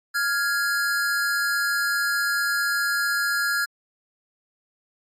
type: tone pair together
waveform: square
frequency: 1398.4 / 1663 Hz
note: F6 / G#6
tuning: +2 / +2 cents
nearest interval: minor third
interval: 300 cents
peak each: -25 dBFS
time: 0.14-3.66 s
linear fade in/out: 20 ms
effects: AAC 64 kbps